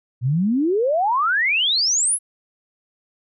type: exponential sweep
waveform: sine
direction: up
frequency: 115.7 to 11175 Hz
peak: -16 dBFS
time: 0.21-2.19 s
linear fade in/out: 50 ms
effects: none